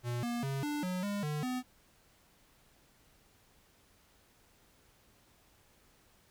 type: tone with pitch steps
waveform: square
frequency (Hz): 120.7 / 238.4 / 136.6 / 294.9 / 182.6 / 203.2 / 149.9 / 252.5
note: B2 / A#3 / C#3 / D4 / F#3 / G#3 / D3 / B3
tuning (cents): -39 / +39 / -25 / +7 / -23 / -38 / +36 / +39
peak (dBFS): -34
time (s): 0.03-1.63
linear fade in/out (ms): 50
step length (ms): 200
effects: pink hiss -66 dBFS RMS until 6.3 s